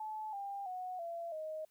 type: tone with pitch steps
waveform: sine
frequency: 864 / 796.9 / 735 / 677.9 / 625.2 Hz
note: A5 / G5 / F#5 / E5 / D#5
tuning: -32 / +28 / -12 / +48 / +8 cents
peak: -39 dBFS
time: 0-1.65 s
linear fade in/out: 5 ms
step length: 330 ms
effects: white hiss -75 dBFS RMS until 1.7 s